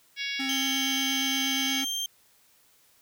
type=harmonic tone; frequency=558 Hz; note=C#5; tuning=11 cents sharp; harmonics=3 / 4 / 5 / 6 / 7 / 8 / 9 / 10; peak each=-39 / -33 / -39 / -36 / -41 / -47 / -40 / -42 dBFS; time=0.16-1.85 s; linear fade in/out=50 ms
type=tone with vibrato; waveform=square; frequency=267.2 Hz; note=C4; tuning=36 cents sharp; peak=-32 dBFS; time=0.39-1.85 s; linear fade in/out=10 ms; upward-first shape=sine; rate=8.5 Hz; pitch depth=13 cents each way
type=tone with pitch glide; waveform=30% pulse; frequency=3136 to 3169 Hz; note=G7 to G7; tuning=0 to +18 cents; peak=-26 dBFS; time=0.49-2.06 s; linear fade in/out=2 ms; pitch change=+18 cents; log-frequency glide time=1.64-1.83 s
effects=white hiss -62 dBFS RMS until 3.01 s